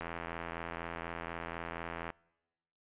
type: click train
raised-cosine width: 0.5 ms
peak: -24 dBFS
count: 177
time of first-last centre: 0.01-2.103 s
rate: 84.1 Hz
effects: noise-tail reverb RT60 1.0 s tail -25 dB re dry + resampled to 8000 Hz